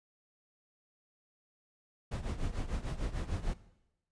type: noise with tremolo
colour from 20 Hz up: brown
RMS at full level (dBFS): -32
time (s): 2.11-3.54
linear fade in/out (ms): 10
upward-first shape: triangle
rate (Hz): 6.7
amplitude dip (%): 85
effects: noise-tail reverb RT60 0.9 s tail -17 dB re dry + resampled to 22050 Hz